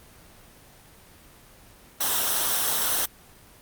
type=noise with comb filter; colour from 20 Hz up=white; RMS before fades=-24 dBFS; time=2-3.06 s; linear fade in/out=10 ms; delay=0.43 ms; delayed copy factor=-0.55; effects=pink hiss -51 dBFS RMS until 3.61 s + Opus 24 kbps